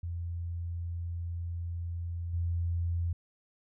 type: tone with level steps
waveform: sine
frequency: 85.5 Hz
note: F2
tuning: 36 cents flat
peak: -33 / -28 dBFS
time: 0.03-3.13 s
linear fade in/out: 5 ms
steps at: 2.33 s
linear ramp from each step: 10 ms
effects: none